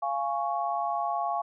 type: chord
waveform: sine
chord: Db major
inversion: first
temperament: just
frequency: 693 / 831.5 / 1108.7 Hz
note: F5 / Ab5 / Db6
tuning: -14 / +2 / 0 cents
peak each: -30 / -31 / -32 dBFS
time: 0.02-1.42 s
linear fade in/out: 10 ms
effects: none

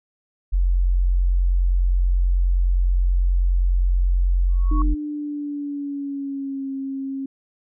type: tone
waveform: sine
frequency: 44.74 Hz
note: F1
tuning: 43 cents sharp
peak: -15 dBFS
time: 0.52-4.95 s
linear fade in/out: 20 ms
type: tone with exponential growth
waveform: sine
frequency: 1108.7 Hz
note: C#6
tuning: in tune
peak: -23 dBFS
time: 4.49-4.82 s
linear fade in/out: 2 ms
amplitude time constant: 70 ms
type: tone with pitch glide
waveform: sine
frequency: 301.8 to 270.4 Hz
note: D4 to C#4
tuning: +47 to -43 cents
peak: -25 dBFS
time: 4.71-7.26 s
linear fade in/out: 5 ms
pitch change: -190 cents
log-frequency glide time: 4.82-6.69 s
effects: none

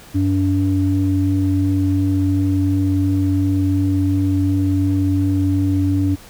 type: tone pair together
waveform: sine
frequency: 94.7 / 286.9 Hz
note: F#2 / D4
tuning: +41 / -40 cents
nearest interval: octave + perfect fifth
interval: 1919 cents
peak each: -16 dBFS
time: 0.14-6.16 s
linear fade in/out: 20 ms
effects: tanh soft clip ceiling -7 dBFS + pink hiss -42 dBFS RMS until 6.29 s

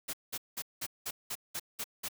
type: noise bursts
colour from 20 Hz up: white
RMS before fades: -37 dBFS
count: 9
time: 0.08-2.086 s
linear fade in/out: 10 ms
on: 54 ms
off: 190 ms
effects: none

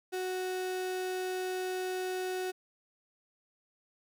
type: tone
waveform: 35% pulse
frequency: 370 Hz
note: F#4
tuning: in tune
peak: -31 dBFS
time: 0.12-2.52 s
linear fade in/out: 20 ms
effects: none

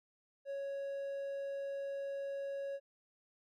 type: tone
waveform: triangle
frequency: 554.4 Hz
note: C#5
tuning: in tune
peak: -36 dBFS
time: 0.45-2.8 s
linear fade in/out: 50 ms
effects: none

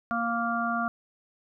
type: harmonic tone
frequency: 233.1 Hz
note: A#3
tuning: in tune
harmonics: 1 / 3 / 5 / 6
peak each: -31 / -31 / -31 / -31 dBFS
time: 0.11-0.88 s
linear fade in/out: 0 ms
effects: none

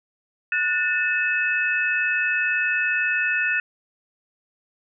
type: tone cluster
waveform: sine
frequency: 1465 / 1785 / 2587 Hz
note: F#6 / A6 / E7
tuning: -18 / +24 / -33 cents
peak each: -24 dBFS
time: 0.52-3.6 s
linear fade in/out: 2 ms
effects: none

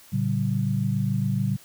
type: tone cluster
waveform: sine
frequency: 113.9 / 141 / 191.8 Hz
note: A#2 / C#3 / G3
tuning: -40 / +30 / -37 cents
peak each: -26 dBFS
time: 0.12-1.57 s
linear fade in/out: 20 ms
effects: white hiss -51 dBFS RMS until 1.64 s

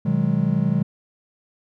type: chord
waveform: triangle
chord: G# minor seventh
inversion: first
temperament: just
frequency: 124.59 / 155.74 / 186.89 / 207.7 Hz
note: B2 / D#3 / F#3 / G#3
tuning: +16 / +2 / +18 / 0 cents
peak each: -24 / -20 / -21 / -21 dBFS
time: 0.05-0.83 s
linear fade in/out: 10 ms
effects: none

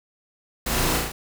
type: noise with echo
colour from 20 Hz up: pink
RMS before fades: -26 dBFS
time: 0.66-0.98 s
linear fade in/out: 5 ms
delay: 35 ms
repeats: 4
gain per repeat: -2 dB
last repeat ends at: 1.12 s
effects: none

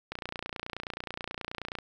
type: click train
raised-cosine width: 0.3 ms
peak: -19 dBFS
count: 50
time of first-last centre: 0.12-1.787 s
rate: 29.4 Hz
effects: 10-bit

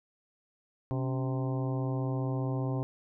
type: harmonic tone with a mistuned harmonic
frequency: 130 Hz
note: C3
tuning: 11 cents flat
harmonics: 1 / 2 / 3 / 4 / 5 / 6 / 7 / 8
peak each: -30 / -36 / -40 / -42 / -44 / -46 / -47 / -48 dBFS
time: 0.91-2.83 s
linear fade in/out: 0 ms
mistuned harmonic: 2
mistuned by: +96 cents
effects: none

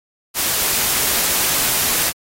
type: noise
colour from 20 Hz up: white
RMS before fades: -18 dBFS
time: 0.34-2.13 s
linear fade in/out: 50 ms
effects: AAC 48 kbps

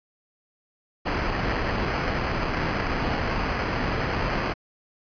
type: noise with sample-and-hold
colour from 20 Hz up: pink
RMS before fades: -26 dBFS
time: 1.05-4.54 s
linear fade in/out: 20 ms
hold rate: 3675 Hz
effects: resampled to 11025 Hz

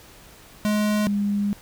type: tone pair in turn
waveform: square / sine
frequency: 210.3 / 203.5 Hz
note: G#3 / G#3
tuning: +22 / -35 cents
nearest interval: minor second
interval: 57 cents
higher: first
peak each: -20 dBFS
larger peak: neither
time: 0.65-1.07 / 1.07-1.53 s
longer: second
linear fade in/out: 0 ms
effects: pink hiss -48 dBFS RMS until 1.61 s

